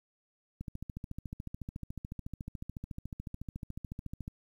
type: click train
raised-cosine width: 5 ms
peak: -27 dBFS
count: 52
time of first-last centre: 0.61-4.279 s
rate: 13.9 Hz
effects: 10-bit